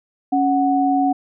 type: tone pair together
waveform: sine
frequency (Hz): 277.2 / 740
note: C#4 / F#5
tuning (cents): 0 / 0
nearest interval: octave + perfect fourth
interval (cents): 1700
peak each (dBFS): -17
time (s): 0.32-1.13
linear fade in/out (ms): 10
effects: none